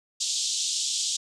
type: band-pass noise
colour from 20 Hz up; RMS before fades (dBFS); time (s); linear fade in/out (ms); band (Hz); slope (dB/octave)
white; -28; 0.2-1.17; 10; 3200 to 7900; 48
effects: none